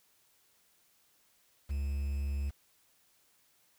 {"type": "tone with quantisation", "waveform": "triangle", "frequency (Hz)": 70.2, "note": "C#2", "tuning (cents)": 22, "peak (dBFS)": -29, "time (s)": [1.69, 2.51], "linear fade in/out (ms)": 20, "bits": 9, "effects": ["white hiss -69 dBFS RMS until 3.78 s"]}